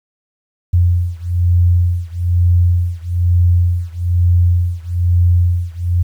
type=beating tone pair; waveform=sine; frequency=87.31 / 88.41 Hz; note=F2 / F2; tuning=0 / +22 cents; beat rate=1.1 Hz; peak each=-13 / -14 dBFS; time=0.73-6.03 s; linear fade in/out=10 ms; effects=8-bit